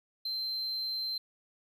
triangle tone, 4115 Hz, C8, 30 cents flat, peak -31 dBFS, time 0.25-1.18 s, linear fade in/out 5 ms, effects none

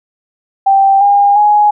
sine tone with pitch steps, 783 / 808.3 / 834.4 Hz, G5 / G#5 / G#5, -2 / -47 / +8 cents, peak -5 dBFS, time 0.66-1.71 s, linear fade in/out 10 ms, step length 350 ms, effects none

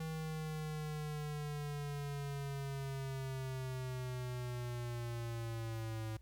square linear sweep, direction down, 159.9 to 109.4 Hz, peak -40 dBFS, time 0-6.17 s, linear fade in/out 5 ms, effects added 60 Hz sine -55 dBFS peak until 6.21 s + pink hiss -75 dBFS RMS until 6.21 s

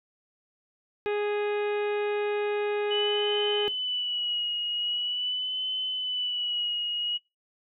harmonic tone, 414.5 Hz, G#4, 3 cents flat, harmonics 1 / 2 / 3 / 4 / 5 / 6 / 7 / 8 / 9, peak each -26 / -36 / -43 / -40 / -44 / -40 / -50 / -53 / -50 dBFS, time 1.06-3.68 s, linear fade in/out 0 ms
sine tone with vibrato, 2960 Hz, F#7, in tune, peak -27 dBFS, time 2.9-7.18 s, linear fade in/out 20 ms, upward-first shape sine, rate 0.44 Hz, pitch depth 44 cents each way
effects noise-tail reverb RT60 0.2 s tail -19 dB re dry

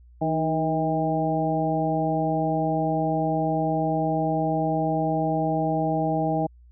harmonic tone with a mistuned harmonic, 160 Hz, D#3, 49 cents sharp, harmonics 1 / 2 / 3 / 4 / 5, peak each -27 / -27 / -33 / -27 / -27 dBFS, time 0.21-6.47 s, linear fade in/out 10 ms, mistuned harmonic 2, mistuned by -47 cents, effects added 60 Hz sine -48 dBFS peak until 6.71 s

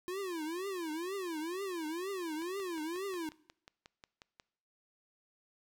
square tone with vibrato, 349.2 Hz, F4, in tune, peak -37 dBFS, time 0.08-3.29 s, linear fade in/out 0 ms, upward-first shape triangle, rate 2.1 Hz, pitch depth 260 cents each way
click train, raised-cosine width 0.2 ms, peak -34 dBFS, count 12, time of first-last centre 2.42-4.398 s, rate 5.56 Hz
effects noise-tail reverb RT60 0.7 s tail -22 dB re dry

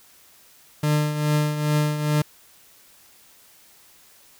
40% pulse tone with tremolo, 150 Hz, D3, 37 cents sharp, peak -16 dBFS, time 0.83-2.22 s, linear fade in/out 5 ms, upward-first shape triangle, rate 2.4 Hz, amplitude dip 65%, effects white hiss -53 dBFS RMS until 4.39 s

